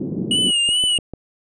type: band-pass noise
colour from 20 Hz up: pink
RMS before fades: -25 dBFS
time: 0-0.51 s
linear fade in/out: 5 ms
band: 150 to 340 Hz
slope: 24 dB/octave
type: tone with vibrato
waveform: square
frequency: 2900 Hz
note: F#7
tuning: 35 cents flat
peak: -16 dBFS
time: 0.31-0.98 s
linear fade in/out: 2 ms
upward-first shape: sine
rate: 2.4 Hz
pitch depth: 61 cents each way
type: click train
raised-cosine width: 2 ms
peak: -18 dBFS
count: 4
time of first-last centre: 0.69-1.136 s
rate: 6.72 Hz
effects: resampled to 22050 Hz